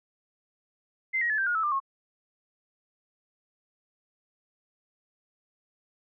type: tone with pitch steps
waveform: sine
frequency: 2076 / 1892.7 / 1725.6 / 1573.3 / 1434.4 / 1307.8 / 1192.3 / 1087.1 Hz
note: C7 / A#6 / A6 / G6 / F6 / E6 / D6 / C#6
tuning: -14 / +26 / -34 / +6 / +46 / -14 / +26 / -34 cents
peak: -24 dBFS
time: 1.13-1.802 s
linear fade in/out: 20 ms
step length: 84 ms
effects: none